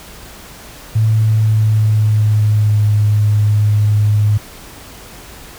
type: tone with pitch glide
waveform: sine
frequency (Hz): 110 to 105.03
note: A2 to G#2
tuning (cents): 0 to +20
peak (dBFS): -9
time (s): 0.95-4.38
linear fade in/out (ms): 10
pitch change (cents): -80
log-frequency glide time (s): 1.07-2.91
effects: added 53 Hz sine -44 dBFS peak until 5.58 s + pink hiss -36 dBFS RMS until 5.58 s